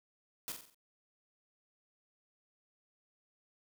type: noise with echo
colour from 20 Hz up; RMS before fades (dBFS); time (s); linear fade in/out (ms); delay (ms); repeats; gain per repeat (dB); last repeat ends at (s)
white; -40; 0.48-0.52; 0; 45; 5; -6; 0.745
effects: none